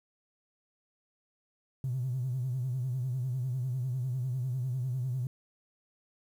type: tone with vibrato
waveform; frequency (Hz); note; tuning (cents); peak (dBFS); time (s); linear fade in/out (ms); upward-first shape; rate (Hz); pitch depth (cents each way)
triangle; 127.1; C3; -50; -26; 1.84-5.27; 2; sine; 10; 98
effects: tanh soft clip ceiling -27 dBFS + 10-bit